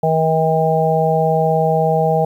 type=harmonic tone; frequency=159.8 Hz; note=D#3; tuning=47 cents sharp; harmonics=1 / 3 / 4 / 5; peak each=-18 / -18 / -18 / -18 dBFS; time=0.03-2.25 s; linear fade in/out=5 ms; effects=8-bit